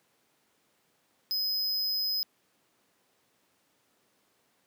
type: tone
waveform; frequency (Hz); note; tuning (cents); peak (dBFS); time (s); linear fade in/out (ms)
square; 5050; D#8; +25; -28; 1.31-2.23; 0
effects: pink hiss -70 dBFS RMS until 4.66 s + high-pass 200 Hz 12 dB/octave